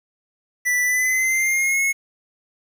square tone with pitch glide, 1975.5 to 2179 Hz, B6 to C#7, 0 to -30 cents, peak -18 dBFS, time 0.65-1.93 s, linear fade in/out 20 ms, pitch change +170 cents, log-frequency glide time 0.83-1.81 s, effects 8-bit

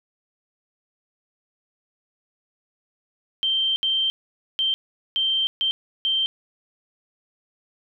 sine tone bursts at uneven times, 3136 Hz, G7, in tune, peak -19 dBFS, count 6, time 3.43-3.76 / 3.83-4.1 / 4.59-4.74 / 5.16-5.47 / 5.61-5.71 / 6.05-6.26 s, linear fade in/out 0 ms, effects none

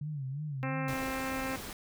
sine tone with vibrato, 141.7 Hz, C#3, 38 cents sharp, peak -34 dBFS, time 0.01-0.94 s, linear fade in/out 5 ms, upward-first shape sine, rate 2.9 Hz, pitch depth 140 cents each way
harmonic tone, 264.2 Hz, C4, 17 cents sharp, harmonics 1 / 2 / 3 / 4 / 5 / 6 / 7 / 8 / 9 / 10, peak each -37 / -40 / -42 / -43 / -44 / -45 / -45 / -46 / -47 / -47 dBFS, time 0.63-1.56 s, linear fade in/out 0 ms
pink noise, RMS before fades -42 dBFS, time 0.88-1.73 s, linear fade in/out 2 ms
effects none

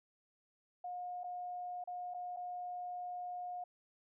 sine tone with dropouts, 717 Hz, F5, 45 cents sharp, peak -40 dBFS, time 0.84-3.64 s, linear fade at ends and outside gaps 5 ms, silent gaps 1.235-1.241 / 1.84-1.874 / 2.139-2.144 / 2.364-2.369 s, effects none

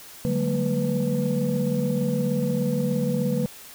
sine tone cluster, 147.2 / 185.9 / 202.8 / 229.4 / 495.2 Hz, D3 / F#3 / G#3 / A#3 / B4, +4 / +8 / -41 / -28 / +5 cents, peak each -26 / -27 / -29 / -26 / -27 dBFS, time 0.25-3.46 s, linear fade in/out 0 ms, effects tanh soft clip ceiling -14 dBFS + white hiss -44 dBFS RMS until 3.74 s

